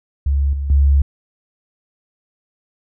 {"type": "tone with level steps", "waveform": "sine", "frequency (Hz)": 69.9, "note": "C#2", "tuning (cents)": 15, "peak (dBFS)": [-13, -19, -9], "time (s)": [0.26, 1.02], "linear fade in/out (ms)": 5, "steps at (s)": [0.53, 0.7], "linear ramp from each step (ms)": 2, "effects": []}